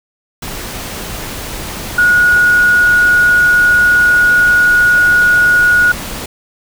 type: tone in noise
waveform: sine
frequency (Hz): 1451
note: F#6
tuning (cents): -34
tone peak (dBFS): -6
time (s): 1.98-5.92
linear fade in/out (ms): 5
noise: pink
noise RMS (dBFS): -24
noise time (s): 0.42-6.26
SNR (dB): +15
effects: none